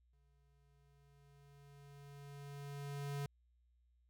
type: tone with exponential growth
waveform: square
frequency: 141.9 Hz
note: C#3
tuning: 41 cents sharp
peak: -39 dBFS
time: 0.13-3.26 s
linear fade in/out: 2 ms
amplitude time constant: 680 ms
effects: added 60 Hz sine -70 dBFS peak until 4.09 s